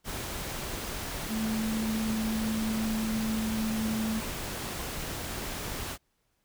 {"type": "tone in noise", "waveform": "sine", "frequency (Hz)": 220, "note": "A3", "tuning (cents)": 0, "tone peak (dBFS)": -28, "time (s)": [1.28, 4.22], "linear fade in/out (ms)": 50, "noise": "pink", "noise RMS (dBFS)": -36, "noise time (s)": [0.04, 5.98], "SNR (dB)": 5, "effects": ["pink hiss -75 dBFS RMS until 6.44 s"]}